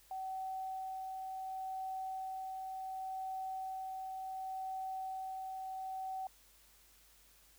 sine tone with tremolo, 760 Hz, F#5, 46 cents sharp, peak -38 dBFS, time 0.11-6.27 s, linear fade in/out 2 ms, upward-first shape sine, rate 0.69 Hz, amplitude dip 25%, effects added 50 Hz sine -70 dBFS peak until 7.58 s + white hiss -65 dBFS RMS until 7.58 s

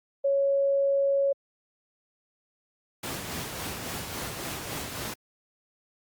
sine tone, 554.4 Hz, C#5, in tune, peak -21 dBFS, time 0.24-1.33 s, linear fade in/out 10 ms
pink noise with tremolo, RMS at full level -33 dBFS, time 3.03-5.14 s, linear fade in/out 5 ms, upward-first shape sine, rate 3.6 Hz, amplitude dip 35%
effects high-pass 80 Hz 12 dB/octave + Opus 32 kbps

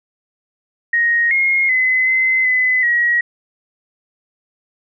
sine tone with pitch steps, 1873 / 2146 / 2031 / 2052 / 2016 / 1905 Hz, A#6 / C7 / B6 / C7 / B6 / A#6, +8 / +43 / +48 / -34 / +35 / +37 cents, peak -12 dBFS, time 0.93-3.21 s, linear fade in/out 5 ms, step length 380 ms, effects none

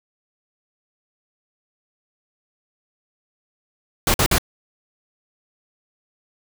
pink noise bursts, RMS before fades -17 dBFS, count 3, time 4.07-4.383 s, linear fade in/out 2 ms, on 71 ms, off 50 ms, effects none

